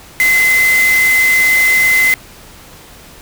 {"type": "tone in noise", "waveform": "sine", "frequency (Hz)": 2050, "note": "C7", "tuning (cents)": -36, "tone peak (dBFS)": -8, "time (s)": [0.2, 2.14], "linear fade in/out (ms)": 0, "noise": "white", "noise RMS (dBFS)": -20, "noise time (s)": [0.2, 2.14], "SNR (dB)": 9, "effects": ["pink hiss -38 dBFS RMS until 3.21 s"]}